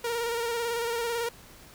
sawtooth tone with vibrato, 467.6 Hz, A#4, 5 cents sharp, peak -24 dBFS, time 0.04-1.29 s, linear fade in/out 5 ms, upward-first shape square, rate 18 Hz, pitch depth 30 cents each way, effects pink hiss -51 dBFS RMS until 1.74 s

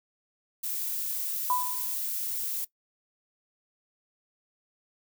violet noise, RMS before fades -32 dBFS, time 0.63-2.65 s, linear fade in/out 10 ms
sine tone with exponential decay, 995 Hz, B5, 13 cents sharp, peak -22 dBFS, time 1.5-1.96 s, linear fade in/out 1 ms, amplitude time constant 100 ms
effects noise-tail reverb RT60 0.1 s tail -19 dB re dry

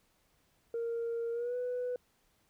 sine tone with pitch glide, 464.7 to 495.2 Hz, A#4 to B4, -5 to +5 cents, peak -31 dBFS, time 0.74-1.96 s, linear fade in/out 2 ms, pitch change +110 cents, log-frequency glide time 1.32-1.56 s, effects tanh soft clip ceiling -30 dBFS + pink hiss -72 dBFS RMS until 2.49 s

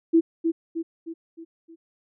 sine tone with echo, 329.6 Hz, E4, in tune, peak -13 dBFS, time 0.13-0.21 s, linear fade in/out 20 ms, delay 310 ms, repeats 5, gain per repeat -6 dB, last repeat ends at 1.76 s, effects none

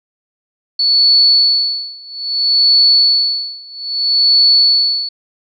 sine tone with tremolo, 4435 Hz, C#8, in tune, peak -6 dBFS, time 0.79-5.09 s, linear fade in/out 5 ms, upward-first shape sine, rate 0.61 Hz, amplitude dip 95%, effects none

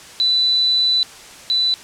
sine tone pair in turn, 3984 / 3984 Hz, B7 / B7, +14 / +14 cents, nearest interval unison, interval 0 cents, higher neither, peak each -13 / -14 dBFS, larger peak first, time 0.2-1.03 / 1.5-1.74 s, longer first, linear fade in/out 0 ms, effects white hiss -39 dBFS RMS until 1.83 s + low-pass 8000 Hz 12 dB/octave

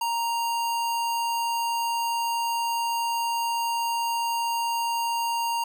square tone, 932.3 Hz, A#5, in tune, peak -25 dBFS, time 0.01-5.64 s, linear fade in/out 5 ms, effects none

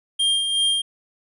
square tone with tremolo, 3203 Hz, G7, 37 cents sharp, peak -17 dBFS, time 0.19-0.82 s, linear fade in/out 10 ms, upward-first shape sine, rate 2.7 Hz, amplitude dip 45%, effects resampled to 24000 Hz

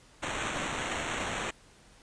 white noise with sample-and-hold, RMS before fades -34 dBFS, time 0.22-1.51 s, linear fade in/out 10 ms, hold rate 4900 Hz, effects pink hiss -58 dBFS RMS until 2.02 s + resampled to 22050 Hz

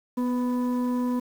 sine tone with frequency modulation, 246.9 Hz, B3, in tune, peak -22 dBFS, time 0.17-1.2 s, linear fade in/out 10 ms, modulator 745 Hz, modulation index 0.49, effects tanh soft clip ceiling -18 dBFS + 8-bit

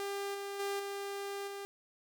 sawtooth tone with level steps, 399.1 Hz, G4, 31 cents sharp, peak -32 / -35 / -30 / -34 / -37 dBFS, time 0-1.65 s, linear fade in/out 0 ms, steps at 0.34 / 0.59 / 0.79 / 1.47 s, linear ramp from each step 10 ms, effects none

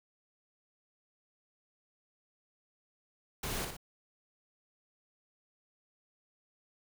pink noise with echo, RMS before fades -37 dBFS, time 3.43-3.65 s, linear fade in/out 5 ms, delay 59 ms, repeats 2, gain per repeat -5 dB, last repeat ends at 3.768 s, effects none

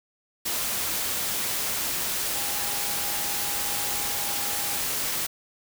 sine tone in noise, 815 Hz, G#5, 33 cents flat, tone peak -39 dBFS, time 2.35-4.78 s, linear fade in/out 10 ms, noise white, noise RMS -28 dBFS, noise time 0.45-5.27 s, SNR -14 dB, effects none

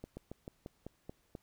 slowing click train, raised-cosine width 2 ms, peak -30 dBFS, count 8, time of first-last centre 0.04-1.352 s, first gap 130 ms, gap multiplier 1.12, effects pink hiss -73 dBFS RMS until 1.42 s

